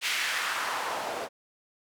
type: noise with band-pass filter sweep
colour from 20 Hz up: white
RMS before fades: -31 dBFS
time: 0.01-1.29 s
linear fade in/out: 50 ms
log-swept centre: 2600 to 540 Hz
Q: 1.6
effects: none